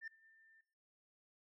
sine tone with ADSR envelope, 1791 Hz, A6, 30 cents sharp, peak -40 dBFS, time 0.01-0.61 s, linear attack 65 ms, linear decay 4 ms, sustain -24 dB, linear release 5 ms, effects noise-tail reverb RT60 0.7 s tail -22 dB re dry + tanh soft clip ceiling -42 dBFS

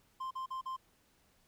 triangle tone bursts, 1046.5 Hz, C6, in tune, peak -35 dBFS, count 4, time 0.2-0.766 s, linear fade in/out 10 ms, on 110 ms, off 42 ms, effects pink hiss -70 dBFS RMS until 1.47 s

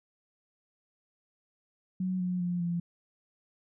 sine tone with pitch steps, 185.1 / 180.66 / 176.33 / 172.11 Hz, F#3 / F#3 / F3 / F3, +1 / -41 / +17 / -25 cents, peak -28 dBFS, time 2-2.8 s, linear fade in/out 5 ms, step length 200 ms, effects none

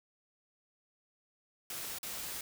white noise with dropouts, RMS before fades -41 dBFS, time 1.7-2.41 s, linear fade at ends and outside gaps 2 ms, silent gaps 1.986-2.03 s, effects none

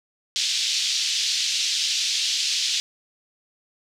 pink band-pass noise, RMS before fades -24 dBFS, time 0.36-2.8 s, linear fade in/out 0 ms, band 3200 to 6000 Hz, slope 24 dB/octave, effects none

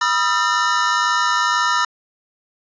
square tone cluster, 976 / 1250 / 1352 / 1801 Hz, B5 / D#6 / E6 / A6, -21 / +8 / +43 / +40 cents, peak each -22 dBFS, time 0.01-1.85 s, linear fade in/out 5 ms, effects resampled to 16000 Hz

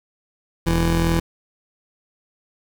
25% pulse tone pair together, 41.58 / 166.3 Hz, E1 / E3, +16 / +16 cents, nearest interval 2 octaves, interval 2400 cents, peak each -17 / -15 dBFS, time 0.66-1.2 s, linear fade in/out 10 ms, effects 8-bit

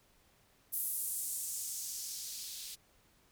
violet noise with band-pass filter sweep, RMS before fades -40 dBFS, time 0.72-2.76 s, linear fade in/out 20 ms, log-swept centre 12000 to 3700 Hz, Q 1.6, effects pink hiss -68 dBFS RMS until 3.31 s

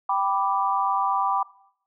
sine chord, G major, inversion none, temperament equal, 784 / 987.8 / 1174.7 Hz, G5 / B5 / D6, 0 / 0 / 0 cents, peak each -25 dBFS, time 0.09-1.43 s, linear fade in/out 5 ms, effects noise-tail reverb RT60 0.7 s tail -20 dB re dry

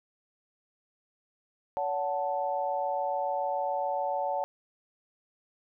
sine chord, F# minor, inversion second, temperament equal with one note detuned, 567 / 740 / 880 Hz, C#5 / F#5 / A5, +39 / 0 / 0 cents, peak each -32 dBFS, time 1.77-4.44 s, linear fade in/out 0 ms, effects none

